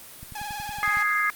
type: click train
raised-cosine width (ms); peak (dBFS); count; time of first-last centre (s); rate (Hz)
5; -29; 9; 0.23-0.971; 10.8
type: tone with vibrato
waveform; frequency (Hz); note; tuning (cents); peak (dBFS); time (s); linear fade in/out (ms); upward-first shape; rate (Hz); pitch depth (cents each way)
sawtooth; 830.6; G#5; 0; -28; 0.35-1.03; 5; triangle; 20; 64
type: chord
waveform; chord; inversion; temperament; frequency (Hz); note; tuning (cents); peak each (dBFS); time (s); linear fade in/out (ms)
sine; Ab major; second; equal; 1244.5 / 1661.2 / 2093; Eb6 / Ab6 / C7; 0 / 0 / 0; -25; 0.83-1.3; 0
effects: white hiss -44 dBFS RMS until 1.35 s + Opus 24 kbps